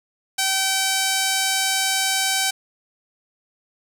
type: tone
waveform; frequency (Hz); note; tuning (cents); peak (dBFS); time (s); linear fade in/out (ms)
5% pulse; 770; G5; -31; -7; 0.38-2.51; 10
effects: none